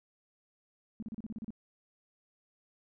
sine tone bursts, 220.1 Hz, A3, 1 cent sharp, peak -37 dBFS, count 9, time 1-1.505 s, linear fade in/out 0 ms, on 25 ms, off 35 ms, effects none

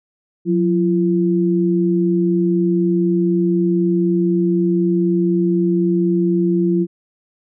sine tone pair together, 180.4 / 340.5 Hz, F#3 / F4, -44 / -44 cents, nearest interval major seventh, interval 1100 cents, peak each -16 dBFS, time 0.45-6.87 s, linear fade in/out 50 ms, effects none

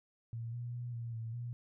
sine tone with pitch steps, 115.6 / 120.3 / 121.3 / 117 / 113.4 / 120 Hz, A#2 / B2 / B2 / A#2 / A#2 / B2, -14 / -45 / -31 / +7 / -47 / -49 cents, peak -38 dBFS, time 0.33-1.53 s, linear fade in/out 0 ms, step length 200 ms, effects none

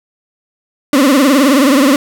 35% pulse tone with vibrato, 274.4 Hz, C#4, 17 cents flat, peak -5 dBFS, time 0.93-1.96 s, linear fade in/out 2 ms, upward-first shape triangle, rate 19 Hz, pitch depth 180 cents each way, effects none

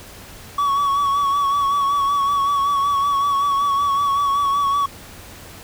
triangle tone with vibrato, 1126 Hz, C#6, 27 cents sharp, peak -14 dBFS, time 0.58-4.86 s, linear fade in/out 5 ms, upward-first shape sine, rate 5.3 Hz, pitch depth 36 cents each way, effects added 93 Hz sine -47 dBFS peak until 5.63 s + pink hiss -40 dBFS RMS until 5.63 s

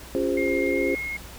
sine chord, Db major seventh, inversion none, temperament equal with one note detuned, 277.2 / 349.2 / 406.3 / 523.3 Hz, Db4 / F4 / Ab4 / C5, 0 / 0 / -38 / 0 cents, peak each -27 dBFS, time 0.15-0.95 s, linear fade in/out 0 ms
sine tone with pitch glide, 2128 to 2155 Hz, C7 to C#7, +29 to -49 cents, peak -28 dBFS, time 0.37-1.17 s, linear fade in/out 5 ms, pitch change +22 cents, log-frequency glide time 0.67-0.96 s
effects added 60 Hz sine -43 dBFS peak until 1.38 s + pink hiss -43 dBFS RMS until 1.38 s

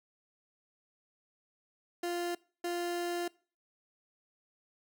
30% pulse tone bursts at uneven times, 348.4 Hz, F4, 4 cents flat, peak -30 dBFS, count 2, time 2.03-2.35 / 2.64-3.28 s, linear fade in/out 5 ms, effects noise-tail reverb RT60 0.4 s tail -23 dB re dry

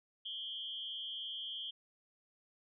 sine tone with amplitude modulation, 3190 Hz, G7, 30 cents sharp, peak -36 dBFS, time 0.25-1.71 s, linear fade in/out 10 ms, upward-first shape sine, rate 223 Hz, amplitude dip 90%, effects none

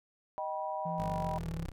sine chord, Eb augmented, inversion none, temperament just, 622.3 / 777.8 / 972.3 Hz, Eb5 / G5 / B5, 0 / -14 / -27 cents, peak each -38 dBFS, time 0.38-1.38 s, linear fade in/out 0 ms
triangle tone with pitch glide, 168.1 to 163.6 Hz, E3 to E3, +34 to -13 cents, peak -35 dBFS, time 0.85-1.66 s, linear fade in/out 10 ms, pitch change -47 cents, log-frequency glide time 1.12-1.51 s
15% pulse linear sweep, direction down, 53.2 to 30.87 Hz, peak -32 dBFS, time 0.98-1.72 s, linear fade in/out 10 ms
effects none

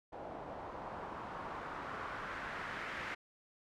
white noise with low-pass filter sweep, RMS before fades -44 dBFS, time 0.12-3.15 s, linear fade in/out 10 ms, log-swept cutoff 700 to 1900 Hz, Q 1.9, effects none

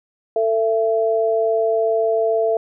sine tone pair together, 446.6 / 669.1 Hz, A4 / E5, +26 / +26 cents, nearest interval perfect fifth, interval 700 cents, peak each -18 dBFS, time 0.36-2.57 s, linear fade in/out 2 ms, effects none

